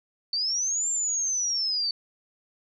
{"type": "linear two-way sweep", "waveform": "sine", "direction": "up then down", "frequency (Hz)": [4500, 7390, 4500], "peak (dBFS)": -24, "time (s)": [0.33, 1.91], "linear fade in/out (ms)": 2, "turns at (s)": 0.89, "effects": []}